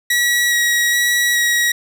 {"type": "tone with vibrato", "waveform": "sawtooth", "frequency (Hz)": 1918, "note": "A#6", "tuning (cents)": 49, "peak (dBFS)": -10, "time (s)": [0.1, 1.72], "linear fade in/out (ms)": 5, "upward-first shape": "square", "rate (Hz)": 1.2, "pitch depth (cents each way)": 9, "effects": []}